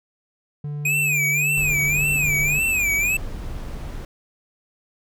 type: tone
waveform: triangle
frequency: 146.83 Hz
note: D3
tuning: in tune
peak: -24 dBFS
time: 0.64-2.59 s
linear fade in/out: 5 ms
type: tone with vibrato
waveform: square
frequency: 2466 Hz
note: D#7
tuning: 16 cents flat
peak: -19 dBFS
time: 0.85-3.17 s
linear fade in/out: 5 ms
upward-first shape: sine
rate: 1.8 Hz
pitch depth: 150 cents each way
type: noise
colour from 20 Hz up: brown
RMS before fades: -31 dBFS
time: 1.57-4.05 s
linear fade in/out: 2 ms
effects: none